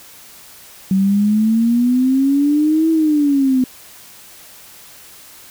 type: exponential two-way sweep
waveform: sine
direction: up then down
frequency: 188.9 to 325.7 to 252.3 Hz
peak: -11 dBFS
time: 0.91-3.64 s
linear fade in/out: 2 ms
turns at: 2.9 s
effects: white hiss -41 dBFS RMS until 5.5 s